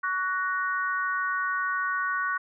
sine chord, F# major, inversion second, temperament equal with one note detuned, 1126.8 / 1480 / 1864.7 Hz, C#6 / F#6 / A#6, +28 / 0 / 0 cents, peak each -29 / -28 / -34 dBFS, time 0.03-2.38 s, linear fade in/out 10 ms, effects none

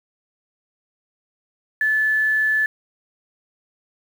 sine tone with quantisation, 1737 Hz, A6, 23 cents flat, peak -16 dBFS, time 1.81-2.66 s, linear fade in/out 2 ms, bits 7, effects none

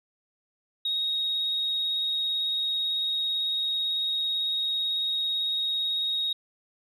sine tone with vibrato, 3757 Hz, A#7, 13 cents sharp, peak -24 dBFS, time 0.85-6.33 s, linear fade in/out 5 ms, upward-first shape square, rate 18 Hz, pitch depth 9 cents each way, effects tanh soft clip ceiling -20 dBFS

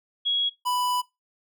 sine / square tone pair in turn, 3322 / 991.1 Hz, G#7 / B5, 0 / +6 cents, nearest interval octave + major sixth, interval 2094 cents, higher first, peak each -21 / -24 dBFS, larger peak first, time 0.25-0.5 / 0.65-1.02 s, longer second, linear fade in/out 20 ms, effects noise-tail reverb RT60 0.2 s tail -20 dB re dry

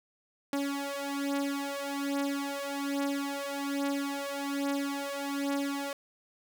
sawtooth beating tone pair, 279.8 / 281 Hz, C#4 / C#4, +16 / +24 cents, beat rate 1.2 Hz, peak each -30 dBFS, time 0.53-5.93 s, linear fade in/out 2 ms, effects none

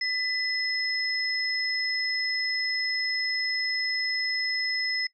sine tone pair together, 2000 / 5160 Hz, B6 / E8, +21 / -38 cents, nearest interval octave + major third, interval 1641 cents, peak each -28 dBFS, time 0.01-5.07 s, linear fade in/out 5 ms, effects noise-tail reverb RT60 0.1 s tail -22 dB re dry

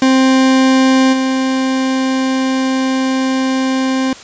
40% pulse tone with level steps, 262.7 Hz, C4, 7 cents sharp, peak -7 / -12 dBFS, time 0.02-4.13 s, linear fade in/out 2 ms, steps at 1.12 s, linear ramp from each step 20 ms, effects white hiss -34 dBFS RMS until 4.23 s + resampled to 16000 Hz

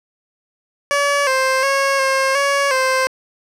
15% pulse tone with pitch steps, 570 / 525 / 548 / 535 / 561 / 522 Hz, C#5 / C5 / C#5 / C5 / C#5 / C5, +48 / +6 / -20 / +38 / +21 / -4 cents, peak -8 dBFS, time 0.91-3.07 s, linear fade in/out 0 ms, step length 360 ms, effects low-pass 9000 Hz 12 dB/octave

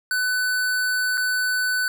square tone with dropouts, 1500 Hz, F#6, 23 cents sharp, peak -21 dBFS, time 0.11-1.88 s, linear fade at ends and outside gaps 1 ms, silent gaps 1.173-1.177 s, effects none

